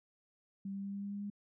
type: tone with pitch steps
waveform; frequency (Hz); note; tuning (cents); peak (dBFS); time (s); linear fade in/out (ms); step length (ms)
sine; 196 / 197.25 / 198.51 / 199.77 / 201 / 202.3 / 203.6; G3 / G3 / G3 / G3 / G3 / G#3 / G#3; 0 / +11 / +22 / +33 / +44 / -45 / -34; -38; 0.65-1.301; 5; 93
effects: none